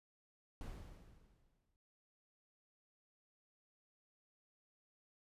brown noise with exponential decay, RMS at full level -45 dBFS, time 0.61-1.76 s, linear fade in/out 1 ms, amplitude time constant 250 ms, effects resampled to 32000 Hz

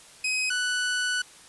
sawtooth tone pair in turn, 2526 / 1485.7 Hz, D#7 / F#6, +26 / +7 cents, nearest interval major sixth, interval 919 cents, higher first, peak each -21 dBFS, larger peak neither, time 0.24-0.5 / 0.5-1.22 s, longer second, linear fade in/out 5 ms, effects white hiss -50 dBFS RMS until 1.48 s + resampled to 24000 Hz

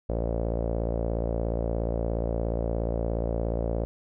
sawtooth tone with low-pass filter, 57 Hz, A#1, 38 cents flat, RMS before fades -28 dBFS, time 0.09-3.85 s, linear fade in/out 0 ms, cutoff 560 Hz, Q 4.2, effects none

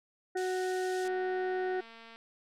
harmonic tone, 370 Hz, F#4, in tune, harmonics 1 / 2 / 4 / 5, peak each -31 / -37 / -43 / -45 dBFS, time 0.35-1.81 s, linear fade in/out 10 ms
pink band-pass noise, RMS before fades -49 dBFS, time 0.37-1.08 s, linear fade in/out 2 ms, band 2700 to 9400 Hz, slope 24 dB/octave
click train, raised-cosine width 0.3 ms, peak -36 dBFS, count 254, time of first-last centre 1.05-2.16 s, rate 228 Hz
effects none

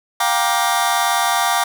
sawtooth chord, G minor seventh, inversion third, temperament just, 705.6 / 784 / 940.8 / 1176 Hz, F5 / G5 / Bb5 / D6, +18 / 0 / +16 / +2 cents, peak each -17 dBFS, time 0.2-1.64 s, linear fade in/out 5 ms, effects none

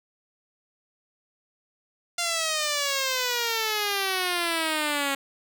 5% pulse exponential sweep, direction down, 698.5 to 273.3 Hz, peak -13 dBFS, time 2.18-5.15 s, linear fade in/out 5 ms, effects none

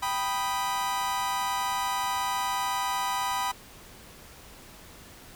40% pulse chord, G augmented, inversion none, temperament equal, 784 / 987.8 / 1244.5 Hz, G5 / B5 / D#6, 0 / 0 / 0 cents, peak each -32 / -28 / -34 dBFS, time 0.02-3.52 s, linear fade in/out 10 ms, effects pink hiss -49 dBFS RMS until 5.35 s

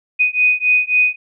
sine beating tone pair, 2489 / 2492.7 Hz, D#7 / D#7, 0 / +3 cents, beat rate 3.7 Hz, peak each -15 dBFS, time 0.19-1.16 s, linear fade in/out 20 ms, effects none

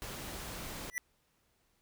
pink noise, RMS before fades -43 dBFS, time 0.02-0.9 s, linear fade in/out 0 ms
square tone with exponential growth, 1968 Hz, B6, 7 cents flat, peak -29 dBFS, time 0.9-0.98 s, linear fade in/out 0 ms, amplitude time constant 17 ms
effects pink hiss -74 dBFS RMS until 1.81 s

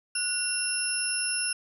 sine tone cluster, 1465 / 2749 / 5330 / 10490 Hz, F#6 / F7 / E8 / E9, -18 / -28 / +18 / -10 cents, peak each -36 / -33 / -32 / -29 dBFS, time 0.15-1.53 s, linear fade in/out 5 ms, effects none

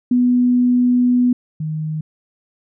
sine tone pair in turn, 246.9 / 155.54 Hz, B3 / D#3, 0 / 0 cents, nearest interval minor sixth, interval 800 cents, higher first, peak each -11 / -20 dBFS, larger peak first, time 0.11-1.33 / 1.6-2.01 s, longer first, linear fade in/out 5 ms, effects none

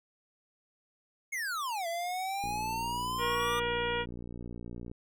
square exponential two-way sweep, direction down then up, 2217 to 666 to 1202 Hz, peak -33 dBFS, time 1.32-3.6 s, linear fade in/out 10 ms, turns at 1.87 s
click train, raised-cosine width 3 ms, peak -30 dBFS, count 148, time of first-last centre 2.44-4.915 s, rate 59.4 Hz
harmonic tone, 476.9 Hz, A#4, 39 cents sharp, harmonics 1 / 2 / 3 / 4 / 5 / 6 / 7, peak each -33 / -36 / -38 / -39 / -40 / -41 / -41 dBFS, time 3.18-4.06 s, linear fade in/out 50 ms
effects none

